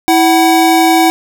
square tone pair together, 327.4 / 753.5 Hz, E4 / F#5, -12 / +31 cents, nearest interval octave + major second, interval 1443 cents, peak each -10 dBFS, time 0.08-1.1 s, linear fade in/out 0 ms, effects none

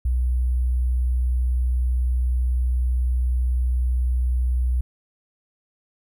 sine tone with sample-and-hold, 62 Hz, B1, 7 cents sharp, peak -18 dBFS, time 0.05-4.81 s, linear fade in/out 5 ms, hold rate 11025 Hz, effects none

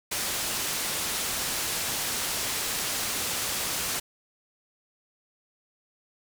white low-pass noise, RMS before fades -30 dBFS, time 0.11-4 s, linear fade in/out 10 ms, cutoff 11000 Hz, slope 12 dB/octave, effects none

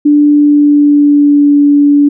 sine tone with pitch glide, 293.7 to 288.3 Hz, D4 to D4, 0 to -32 cents, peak -3 dBFS, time 0.05-2.09 s, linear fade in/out 10 ms, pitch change -32 cents, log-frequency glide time 0.27-1.59 s, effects none

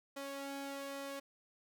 sawtooth tone with flanger, 277.2 Hz, C#4, in tune, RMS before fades -44 dBFS, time 0.16-1.2 s, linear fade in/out 10 ms, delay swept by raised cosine 1.6 to 2.35 ms, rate 1.2 Hz, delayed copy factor +0.55, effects none

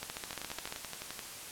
two click trains, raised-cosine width 0.2 ms, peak -20 / -22 dBFS, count 11 / 11, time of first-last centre 0.03-0.724 / 0.33-1.192 s, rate 14.4 / 11.6 Hz, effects white hiss -45 dBFS RMS until 1.51 s + low-pass 12000 Hz 12 dB/octave

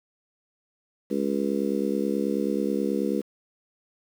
harmonic tone, 69.3 Hz, C#2, in tune, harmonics 3 / 4 / 5 / 6 / 7, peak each -28 / -29 / -30 / -31 / -31 dBFS, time 1.1-3.22 s, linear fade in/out 20 ms, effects 8-bit

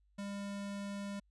square tone, 200.6 Hz, G3, 40 cents sharp, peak -40 dBFS, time 0.18-1.2 s, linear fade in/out 10 ms, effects added 50 Hz sine -68 dBFS peak until 1.3 s + resampled to 24000 Hz

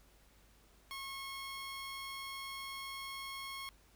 15% pulse tone, 1088 Hz, C#6, 33 cents flat, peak -36 dBFS, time 0.91-3.69 s, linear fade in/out 0 ms, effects added 50 Hz sine -65 dBFS peak until 3.95 s + pink hiss -67 dBFS RMS until 3.95 s

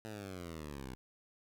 10% pulse exponential sweep, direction down, 112.1 to 61.74 Hz, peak -35 dBFS, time 0.05-0.95 s, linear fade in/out 0 ms, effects none

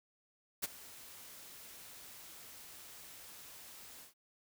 white noise with ADSR envelope, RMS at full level -34 dBFS, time 0.62-4.14 s, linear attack 20 ms, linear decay 23 ms, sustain -19 dB, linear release 130 ms, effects none

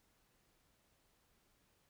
silence, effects pink hiss -75 dBFS RMS until 1.89 s

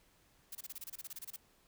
blue noise bursts, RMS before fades -45 dBFS, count 15, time 0.52-1.363 s, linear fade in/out 5 ms, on 31 ms, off 27 ms, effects pink hiss -69 dBFS RMS until 1.67 s

